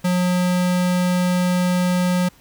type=tone; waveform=square; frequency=180 Hz; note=F#3; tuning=47 cents flat; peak=-17 dBFS; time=0.04-2.29 s; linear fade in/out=10 ms; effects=pink hiss -52 dBFS RMS until 2.4 s